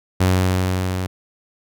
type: tone with level ramp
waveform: sawtooth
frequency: 92.5 Hz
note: F#2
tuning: in tune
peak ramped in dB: -9 to -18 dBFS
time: 0.2-1.07 s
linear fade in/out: 10 ms
effects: none